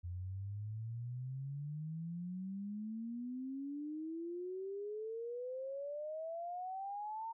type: exponential sweep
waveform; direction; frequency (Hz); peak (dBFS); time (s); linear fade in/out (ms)
sine; up; 86.4 to 919; -40; 0.03-7.33; 20
effects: none